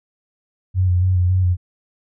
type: tone with vibrato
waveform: sine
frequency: 91.1 Hz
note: F#2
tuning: 26 cents flat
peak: -13 dBFS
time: 0.74-1.57 s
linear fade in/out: 50 ms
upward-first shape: square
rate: 3.6 Hz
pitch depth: 30 cents each way
effects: none